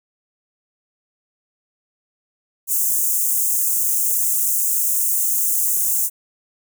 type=high-pass noise; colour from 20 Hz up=white; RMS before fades=-19 dBFS; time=2.67-6.1 s; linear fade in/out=50 ms; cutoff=6600 Hz; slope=48 dB/octave; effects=none